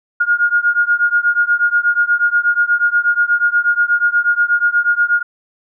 sine beating tone pair, 1422 / 1430.3 Hz, F6 / F6, +31 / +41 cents, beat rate 8.3 Hz, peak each -14 / -15 dBFS, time 0.2-5.23 s, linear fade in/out 10 ms, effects none

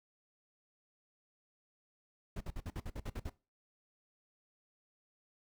brown noise bursts, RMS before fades -40 dBFS, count 10, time 2.36-3.297 s, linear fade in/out 5 ms, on 46 ms, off 53 ms, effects noise-tail reverb RT60 0.3 s tail -19 dB re dry

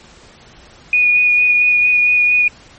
sine tone with vibrato, 2460 Hz, D#7, 20 cents flat, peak -9 dBFS, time 0.93-2.48 s, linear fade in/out 2 ms, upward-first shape sine, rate 4.4 Hz, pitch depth 11 cents each way, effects pink hiss -43 dBFS RMS until 2.78 s + MP3 32 kbps

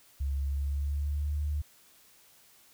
sine tone with pitch glide, 69.1 to 74.06 Hz, C#2 to D2, -5 to +15 cents, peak -28 dBFS, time 0.2-1.62 s, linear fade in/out 10 ms, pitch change +120 cents, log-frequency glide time 0.4-1.39 s, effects white hiss -60 dBFS RMS until 2.73 s

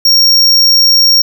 square tone, 5560 Hz, F8, 9 cents flat, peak -5 dBFS, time 0.05-1.22 s, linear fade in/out 5 ms, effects none

